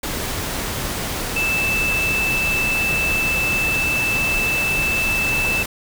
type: tone in noise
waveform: sine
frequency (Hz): 2637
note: E7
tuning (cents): 0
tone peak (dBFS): -18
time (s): 1.36-5.63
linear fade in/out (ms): 5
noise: pink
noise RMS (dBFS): -25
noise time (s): 0.03-5.66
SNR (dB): +4
effects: none